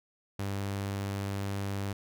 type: tone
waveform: sawtooth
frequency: 99.2 Hz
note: G2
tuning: 21 cents sharp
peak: -28 dBFS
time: 0.39-1.93 s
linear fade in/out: 5 ms
effects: none